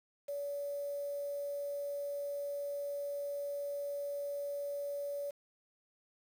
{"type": "tone with quantisation", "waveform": "sine", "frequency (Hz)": 571, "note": "D5", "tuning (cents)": -49, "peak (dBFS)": -36, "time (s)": [0.28, 5.31], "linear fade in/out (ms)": 10, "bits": 9, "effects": []}